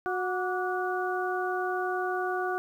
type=harmonic tone with a mistuned harmonic; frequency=366.3 Hz; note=F#4; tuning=17 cents flat; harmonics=1 / 2 / 3 / 4; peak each=-31 / -32 / -36 / -34 dBFS; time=0.06-2.58 s; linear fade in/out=0 ms; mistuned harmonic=3; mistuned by=+92 cents; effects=10-bit